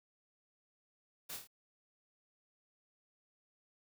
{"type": "noise with echo", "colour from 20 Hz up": "white", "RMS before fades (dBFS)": -45, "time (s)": [1.29, 1.37], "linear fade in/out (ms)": 10, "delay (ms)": 26, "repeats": 4, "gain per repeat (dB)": -4, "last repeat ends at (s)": 1.474, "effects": []}